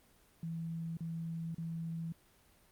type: tone bursts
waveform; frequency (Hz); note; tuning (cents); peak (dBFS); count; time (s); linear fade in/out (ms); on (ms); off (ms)
sine; 164.81; E3; 0; -37; 3; 0.43-2.122; 2; 540; 36
effects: pink hiss -66 dBFS RMS until 2.71 s + Opus 24 kbps